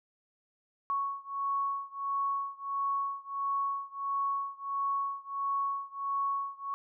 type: beating tone pair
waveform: sine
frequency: 1108.7 / 1110.2 Hz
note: C#6 / C#6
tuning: 0 / +2 cents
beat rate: 1.5 Hz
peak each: -33 / -34 dBFS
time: 0.9-6.74 s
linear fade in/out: 0 ms
effects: none